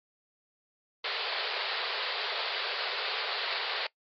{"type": "band-pass noise", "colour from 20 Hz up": "white", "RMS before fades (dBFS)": -33, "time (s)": [1.04, 3.87], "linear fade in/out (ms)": 5, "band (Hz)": [390, 4700], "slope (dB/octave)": 96, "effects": ["noise-tail reverb RT60 0.1 s tail -21 dB re dry", "MP3 48 kbps"]}